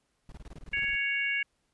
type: noise bursts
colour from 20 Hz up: brown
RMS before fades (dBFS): -44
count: 13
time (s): 0.29-0.957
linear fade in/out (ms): 2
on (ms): 31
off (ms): 22
type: harmonic tone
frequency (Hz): 556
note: C#5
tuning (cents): +5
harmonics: 3 / 4 / 5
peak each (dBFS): -33 / -29 / -34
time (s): 0.73-1.43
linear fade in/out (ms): 5
effects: pink hiss -75 dBFS RMS until 1.73 s + resampled to 24000 Hz